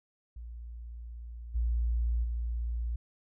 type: tone with level steps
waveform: sine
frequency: 58.27 Hz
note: A#1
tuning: in tune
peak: -40 / -26 / -30 dBFS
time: 0.36-2.96 s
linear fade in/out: 5 ms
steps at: 1.54 / 2.23 s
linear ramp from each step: 20 ms
effects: none